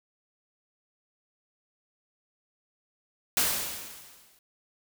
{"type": "noise with exponential decay", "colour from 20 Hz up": "white", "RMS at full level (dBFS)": -23, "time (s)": [3.37, 4.39], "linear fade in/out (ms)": 2, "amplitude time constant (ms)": 220, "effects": []}